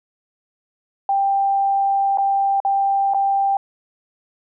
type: tone with dropouts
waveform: sine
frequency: 789 Hz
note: G5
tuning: 11 cents sharp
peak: -15 dBFS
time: 1.09-3.57 s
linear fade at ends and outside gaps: 2 ms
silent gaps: 2.174-2.183 / 2.602-2.649 / 3.137-3.145 s
effects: none